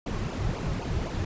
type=noise with flanger; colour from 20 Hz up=brown; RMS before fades=-30 dBFS; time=0.06-1.25 s; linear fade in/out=5 ms; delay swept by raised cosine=0.52 to 4.32 ms; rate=3.9 Hz; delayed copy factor=-0.8; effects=resampled to 16000 Hz